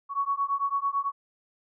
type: beating tone pair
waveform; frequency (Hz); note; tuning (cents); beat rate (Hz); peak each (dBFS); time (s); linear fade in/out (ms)
sine; 1112 / 1121; C#6 / C#6; +5 / +19; 9; -28; 0.09-1.12; 50
effects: none